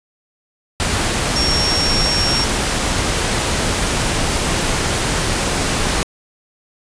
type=tone in noise; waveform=sine; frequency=5530 Hz; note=F8; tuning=18 cents flat; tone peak=-17 dBFS; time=1.36-2.44 s; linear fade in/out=0 ms; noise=pink; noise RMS=-18 dBFS; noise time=0.8-6.03 s; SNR=-2 dB; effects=resampled to 22050 Hz